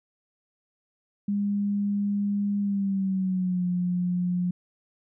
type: tone with pitch glide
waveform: sine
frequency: 202.8 to 178.6 Hz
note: G#3 to F3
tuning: -41 to +39 cents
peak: -23 dBFS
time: 1.28-4.51 s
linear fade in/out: 5 ms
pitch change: -220 cents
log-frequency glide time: 2.6-3.66 s
effects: none